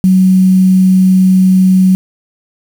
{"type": "tone with quantisation", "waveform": "sine", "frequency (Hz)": 187, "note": "F#3", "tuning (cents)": 19, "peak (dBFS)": -4, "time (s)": [0.04, 1.95], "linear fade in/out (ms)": 0, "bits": 5, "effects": []}